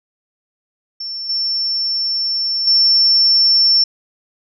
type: tone with level steps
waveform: sine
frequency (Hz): 5410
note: E8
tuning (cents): +44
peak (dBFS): -23 / -16 / -9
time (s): 1-3.84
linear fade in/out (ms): 5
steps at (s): 1.29 / 2.67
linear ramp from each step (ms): 5
effects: none